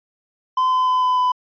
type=tone with pitch steps; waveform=triangle; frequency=1025 / 1019.1 / 1013.2 / 1007.4 / 1001.6 Hz; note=C6 / C6 / B5 / B5 / B5; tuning=-36 / -46 / +44 / +34 / +24 cents; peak=-13 dBFS; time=0.57-1.32 s; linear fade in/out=5 ms; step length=150 ms; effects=resampled to 11025 Hz